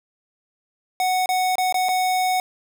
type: tone with dropouts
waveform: square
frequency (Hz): 740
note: F#5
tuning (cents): 0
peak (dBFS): -19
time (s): 1-2.4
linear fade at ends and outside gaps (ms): 1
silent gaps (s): 1.259-1.29 / 1.555-1.582 / 1.725-1.743 / 1.886-1.89
effects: none